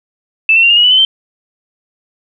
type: tone with pitch steps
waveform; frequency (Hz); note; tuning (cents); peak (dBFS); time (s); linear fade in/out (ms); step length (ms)
sine; 2639 / 2702 / 2767 / 2833 / 2901 / 2971 / 3042 / 3115; E7 / E7 / F7 / F7 / F#7 / F#7 / F#7 / G7; +1 / +42 / -17 / +24 / -35 / +6 / +47 / -12; -5; 0.49-1.05; 2; 70
effects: none